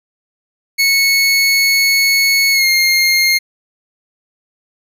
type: tone with pitch glide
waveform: 25% pulse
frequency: 2202 to 2128 Hz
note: C#7 to C7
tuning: -12 to +29 cents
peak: -6 dBFS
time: 0.78-3.39 s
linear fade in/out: 20 ms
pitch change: -59 cents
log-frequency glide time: 2.52-2.67 s
effects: none